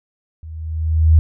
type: tone with level ramp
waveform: sine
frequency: 79.6 Hz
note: D#2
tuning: 40 cents sharp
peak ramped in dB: -31 to -5 dBFS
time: 0.43-1.19 s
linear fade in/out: 0 ms
effects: none